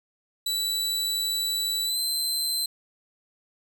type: tone with pitch glide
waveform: sawtooth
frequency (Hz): 3951 to 4088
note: B7 to C8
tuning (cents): 0 to -41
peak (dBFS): -22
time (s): 0.46-2.66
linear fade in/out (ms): 5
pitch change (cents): +59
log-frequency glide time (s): 1.85-1.99
effects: none

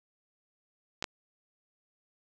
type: clicks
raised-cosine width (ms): 0.2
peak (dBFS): -15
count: 2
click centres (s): 1.025 / 1.042
effects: none

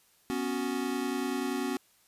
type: chord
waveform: square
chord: B suspended second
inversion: none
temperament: equal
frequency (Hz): 246.9 / 277.2 / 370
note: B3 / C#4 / F#4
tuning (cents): 0 / 0 / 0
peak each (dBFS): -35 / -34 / -36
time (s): 0.3-1.77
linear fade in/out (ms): 0
effects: white hiss -65 dBFS RMS until 2.07 s + resampled to 32000 Hz

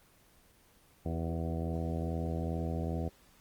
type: harmonic tone with a mistuned harmonic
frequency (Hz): 82.41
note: E2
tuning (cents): 0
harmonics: 1 / 2 / 3 / 4 / 5 / 6 / 7 / 8 / 9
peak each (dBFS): -35 / -37 / -41 / -43 / -46 / -44 / -48 / -46 / -47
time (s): 1.05-3.09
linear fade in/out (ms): 10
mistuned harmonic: 5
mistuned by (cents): -23
effects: pink hiss -63 dBFS RMS until 3.4 s + Opus 24 kbps

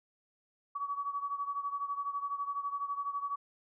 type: beating tone pair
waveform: sine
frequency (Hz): 1132 / 1144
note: C#6 / D6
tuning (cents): +36 / -46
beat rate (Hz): 12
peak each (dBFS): -35 / -39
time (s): 0.75-3.36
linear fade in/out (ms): 10
effects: none

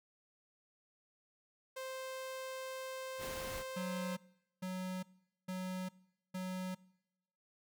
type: tone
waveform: sawtooth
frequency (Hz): 523.3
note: C5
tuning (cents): 0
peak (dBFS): -38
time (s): 1.76-4.16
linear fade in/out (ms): 10
type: noise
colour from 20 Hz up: pink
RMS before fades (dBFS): -46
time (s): 3.18-3.64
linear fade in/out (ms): 50
type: tone bursts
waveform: square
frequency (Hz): 185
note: F#3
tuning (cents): 0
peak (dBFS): -39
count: 4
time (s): 3.76-6.75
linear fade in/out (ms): 10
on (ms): 410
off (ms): 450
effects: noise-tail reverb RT60 0.9 s tail -23 dB re dry

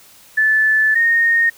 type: tone pair in turn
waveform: sine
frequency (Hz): 1745 / 1849.1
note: A6 / A#6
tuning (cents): -15 / -15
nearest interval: minor second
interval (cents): 100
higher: second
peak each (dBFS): -11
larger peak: neither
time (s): 0.37-0.95 / 0.95-1.5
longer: first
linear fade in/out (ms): 10
effects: white hiss -46 dBFS RMS until 1.57 s

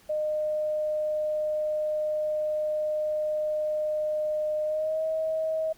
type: tone with pitch glide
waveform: sine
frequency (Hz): 611 to 635.5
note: D#5 to D#5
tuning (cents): -32 to +36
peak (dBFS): -25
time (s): 0.09-5.73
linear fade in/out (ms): 10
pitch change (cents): +68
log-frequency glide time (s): 4.64-5.03
effects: pink hiss -58 dBFS RMS until 5.77 s

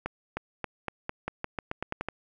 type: accelerating click train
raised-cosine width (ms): 0.5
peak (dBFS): -16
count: 13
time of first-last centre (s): 0.06-2.086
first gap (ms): 310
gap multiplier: 0.88
effects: none

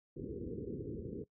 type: low-pass noise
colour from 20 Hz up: white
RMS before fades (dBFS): -42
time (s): 0.16-1.24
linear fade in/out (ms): 10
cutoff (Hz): 480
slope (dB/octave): 96
effects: noise-tail reverb RT60 0.1 s tail -19 dB re dry + high-pass 60 Hz 12 dB/octave

